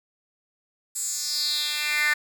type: tone with high-pass filter sweep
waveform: 10% pulse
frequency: 298.4 Hz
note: D4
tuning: 28 cents sharp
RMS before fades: -26 dBFS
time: 0.95-2.14 s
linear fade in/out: 10 ms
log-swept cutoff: 8300 to 1800 Hz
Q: 4.3
effects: none